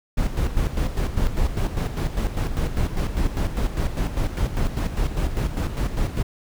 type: noise with tremolo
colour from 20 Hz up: brown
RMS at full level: -21 dBFS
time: 0.17-6.23 s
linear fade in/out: 10 ms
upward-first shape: square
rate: 5 Hz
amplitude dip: 60%
effects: none